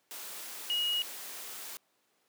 sine tone in noise, 2888 Hz, F#7, 43 cents flat, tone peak -28 dBFS, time 0.7-1.02 s, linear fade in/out 0 ms, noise white, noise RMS -43 dBFS, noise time 0.11-1.77 s, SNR +12 dB, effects pink hiss -73 dBFS RMS until 2.28 s + high-pass 300 Hz 12 dB/octave

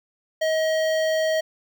square tone with notch filter, 634 Hz, D#5, 32 cents sharp, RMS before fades -22 dBFS, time 0.41-1.41 s, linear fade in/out 10 ms, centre 11000 Hz, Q 0.53, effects none

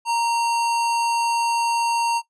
sine tone with sample-and-hold, 932.3 Hz, A#5, in tune, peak -18 dBFS, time 0.05-2.22 s, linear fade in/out 50 ms, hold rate 3675 Hz, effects noise-tail reverb RT60 0.1 s tail -17 dB re dry + resampled to 22050 Hz

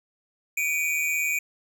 square tone pair together, 2301 / 2458 Hz, D7 / D#7, -36 / -22 cents, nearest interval minor second, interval 114 cents, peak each -27 dBFS, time 0.57-1.39 s, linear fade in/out 5 ms, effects none

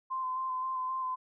sine tone with vibrato, 1035 Hz, C6, 19 cents flat, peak -31 dBFS, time 0.1-1.16 s, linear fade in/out 20 ms, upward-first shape square, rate 3.8 Hz, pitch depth 17 cents each way, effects none

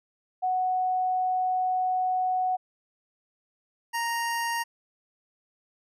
sine / 25% pulse tone pair in turn, 740 / 932.3 Hz, F#5 / A#5, 0 / 0 cents, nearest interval major third, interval 400 cents, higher second, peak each -23 dBFS, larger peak neither, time 0.42-2.57 / 3.93-4.64 s, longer first, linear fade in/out 20 ms, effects resampled to 32000 Hz

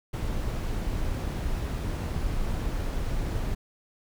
brown noise, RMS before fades -29 dBFS, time 0.13-3.55 s, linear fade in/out 10 ms, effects none

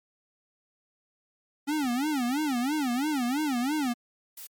square tone with vibrato, 272 Hz, C#4, 33 cents flat, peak -26 dBFS, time 1.67-3.94 s, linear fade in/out 20 ms, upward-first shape sine, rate 3 Hz, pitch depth 230 cents each way
blue noise, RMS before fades -42 dBFS, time 4.37-4.47 s, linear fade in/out 5 ms
effects MP3 96 kbps

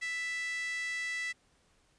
5% pulse tone with high-pass filter, 660 Hz, E5, 2 cents sharp, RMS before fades -36 dBFS, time 0.01-1.33 s, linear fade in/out 20 ms, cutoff 2000 Hz, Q 9.3, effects pink hiss -69 dBFS RMS until 1.98 s + resampled to 22050 Hz

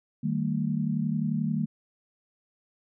sine chord, Eb major, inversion none, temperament equal with one note detuned, 155.56 / 196 / 227.2 Hz, Eb3 / G3 / Bb3, 0 / 0 / -44 cents, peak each -29 / -30 / -29 dBFS, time 0.23-1.66 s, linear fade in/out 10 ms, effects none

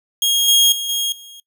sawtooth tone with level steps, 3263 Hz, G#7, 31 cents flat, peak -11 / -7 / -19 / -15 / -34 dBFS, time 0.22-1.4 s, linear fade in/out 2 ms, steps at 0.48 / 0.72 / 0.89 / 1.12 s, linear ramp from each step 2 ms, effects noise-tail reverb RT60 0.1 s tail -22 dB re dry

